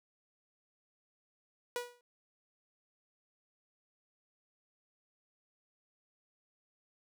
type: tone with exponential decay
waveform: sawtooth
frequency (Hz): 486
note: B4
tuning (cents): -28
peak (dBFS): -28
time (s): 1.76-2.01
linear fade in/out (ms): 1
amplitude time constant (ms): 54
effects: none